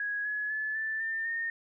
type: tone with pitch steps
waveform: sine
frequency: 1661.2 / 1694.1 / 1727.7 / 1762 / 1797 / 1832.6 Hz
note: G#6 / G#6 / A6 / A6 / A6 / A#6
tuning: 0 / +34 / -32 / +2 / +36 / -30 cents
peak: -30 dBFS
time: 0-1.5 s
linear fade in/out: 2 ms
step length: 250 ms
effects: none